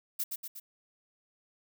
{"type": "noise with echo", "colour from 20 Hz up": "violet", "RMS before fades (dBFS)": -32, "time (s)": [0.19, 0.24], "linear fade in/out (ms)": 10, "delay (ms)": 120, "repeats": 3, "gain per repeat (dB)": -4, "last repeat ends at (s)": 0.6, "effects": []}